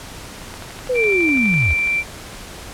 click train, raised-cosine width 0.3 ms, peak -18 dBFS, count 17, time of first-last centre 0.54-1.873 s, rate 12 Hz
sine linear sweep, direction down, 518 to 62 Hz, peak -16 dBFS, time 0.89-1.74 s, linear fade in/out 10 ms
sine tone, 2349 Hz, D7, in tune, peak -16 dBFS, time 0.94-2.04 s, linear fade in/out 50 ms
effects pink hiss -35 dBFS RMS until 2.73 s + low-pass 11000 Hz 12 dB/octave

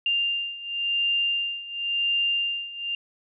sine beating tone pair, 2794 / 2794.94 Hz, F7 / F7, 0 / +1 cents, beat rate 0.94 Hz, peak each -28 / -25 dBFS, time 0.06-2.95 s, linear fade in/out 2 ms, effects none

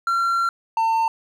triangle tone pair in turn, 1368 / 901.2 Hz, F6 / A5, -36 / +41 cents, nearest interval perfect fifth, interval 723 cents, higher first, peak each -16 / -15 dBFS, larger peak second, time 0.07-0.49 / 0.77-1.08 s, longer first, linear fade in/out 2 ms, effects none

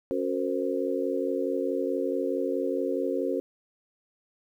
harmonic tone with a mistuned harmonic, 92 Hz, F#2, 9 cents flat, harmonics 3 / 4 / 5 / 6, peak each -31 / -31 / -31 / -31 dBFS, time 0.11-3.4 s, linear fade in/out 0 ms, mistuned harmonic 6, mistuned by -88 cents, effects 10-bit

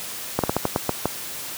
slowing click train, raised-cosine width 1 ms, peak -5 dBFS, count 8, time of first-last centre 0.39-1.056 s, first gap 47 ms, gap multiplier 1.23, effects white hiss -33 dBFS RMS until 1.57 s + high-pass 80 Hz 12 dB/octave

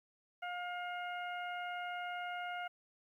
harmonic tone, 711 Hz, F5, 31 cents sharp, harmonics 1 / 2 / 3 / 4, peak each -41 / -44 / -48 / -51 dBFS, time 0.42-2.68 s, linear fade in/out 10 ms, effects 12-bit

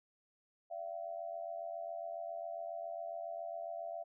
sine tone with amplitude modulation, 674 Hz, E5, 38 cents sharp, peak -36 dBFS, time 0.7-4.04 s, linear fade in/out 20 ms, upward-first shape sine, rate 87.3 Hz, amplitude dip 85%, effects none

